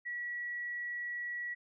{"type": "tone", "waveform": "sine", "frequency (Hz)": 1932, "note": "B6", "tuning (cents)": -39, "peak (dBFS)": -36, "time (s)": [0.05, 1.55], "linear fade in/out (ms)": 20, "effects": []}